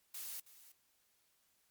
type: noise with echo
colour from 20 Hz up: blue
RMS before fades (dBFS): -45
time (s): 0.14-0.4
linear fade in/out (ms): 5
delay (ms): 320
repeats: 1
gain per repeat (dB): -15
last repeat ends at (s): 0.72
effects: white hiss -75 dBFS RMS until 1.7 s + MP3 96 kbps